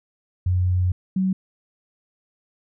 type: tone pair in turn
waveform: sine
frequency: 90.8 / 188.55 Hz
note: F#2 / F#3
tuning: -32 / +33 cents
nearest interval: octave + minor second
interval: 1265 cents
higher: second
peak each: -17 / -18 dBFS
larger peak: first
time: 0.46-0.92 / 1.16-1.33 s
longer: first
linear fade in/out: 5 ms
effects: none